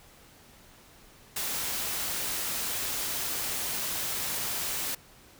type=noise; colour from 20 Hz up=white; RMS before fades=-32 dBFS; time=1.36-4.95 s; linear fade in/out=5 ms; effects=pink hiss -55 dBFS RMS until 5.39 s